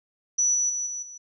sine tone with level steps, 5920 Hz, F#8, in tune, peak -19 / -21 / -26 / -30 / -39 dBFS, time 0.38-1.18 s, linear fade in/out 10 ms, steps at 0.54 / 0.69 / 0.86 / 1.02 s, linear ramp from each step 10 ms, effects none

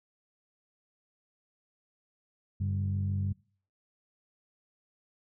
sine tone cluster, 95.9 / 142.2 / 196.2 Hz, G2 / C#3 / G3, -37 / +45 / +2 cents, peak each -28 / -37 / -37 dBFS, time 2.6-3.33 s, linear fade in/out 10 ms, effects noise-tail reverb RT60 0.5 s tail -26 dB re dry + tanh soft clip ceiling -20 dBFS

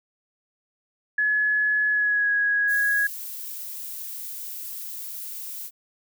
sine tone with pitch glide, 1700 to 1660.2 Hz, G#6 to G#6, +40 to -1 cents, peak -19 dBFS, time 1.18-3.07 s, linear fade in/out 5 ms, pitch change -41 cents, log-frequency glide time 1.9-2.3 s
violet noise, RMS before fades -35 dBFS, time 2.67-5.71 s, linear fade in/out 50 ms
effects none

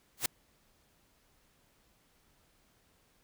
white noise with exponential growth, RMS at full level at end -24 dBFS, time 0.17-0.26 s, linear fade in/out 5 ms, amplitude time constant 18 ms, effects pink hiss -69 dBFS RMS until 3.23 s

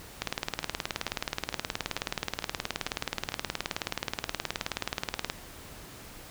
two click trains, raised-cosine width 0.2 ms, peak -19 / -11 dBFS, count 7 / 97, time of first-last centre 0.63-3.321 / 0.22-5.299 s, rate 2.23 / 18.9 Hz, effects pink hiss -47 dBFS RMS until 6.3 s

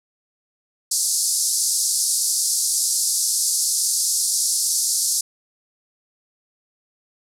white band-pass noise, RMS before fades -21 dBFS, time 0.91-5.21 s, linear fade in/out 5 ms, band 4600 to 11000 Hz, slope 48 dB/octave, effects none

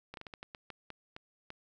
slowing click train, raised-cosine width 0.3 ms, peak -28 dBFS, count 11, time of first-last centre 0.14-1.504 s, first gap 32 ms, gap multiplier 1.3, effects none

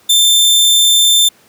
sawtooth tone, 3565 Hz, A7, 22 cents sharp, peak -4 dBFS, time 0.09-1.29 s, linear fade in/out 10 ms, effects pink hiss -48 dBFS RMS until 1.48 s + high-pass 150 Hz 12 dB/octave

